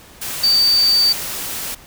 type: tone in noise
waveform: sine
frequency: 4609 Hz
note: D8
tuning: 33 cents flat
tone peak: -11 dBFS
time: 0.43-1.13 s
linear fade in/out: 10 ms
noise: white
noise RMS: -26 dBFS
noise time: 0.21-1.75 s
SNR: +12 dB
effects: pink hiss -43 dBFS RMS until 1.86 s